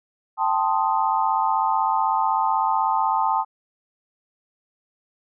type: chord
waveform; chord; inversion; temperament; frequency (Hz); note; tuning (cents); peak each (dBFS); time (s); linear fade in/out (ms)
sine; A half-diminished seventh; third; equal; 784 / 880 / 1046.5 / 1244.5; G5 / A5 / C6 / Eb6; 0 / 0 / 0 / 0; -25 / -21 / -25 / -27; 0.37-3.45; 50
effects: none